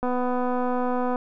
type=click train; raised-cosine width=1 ms; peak=-14 dBFS; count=282; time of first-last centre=0.03-1.159 s; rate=249 Hz; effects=none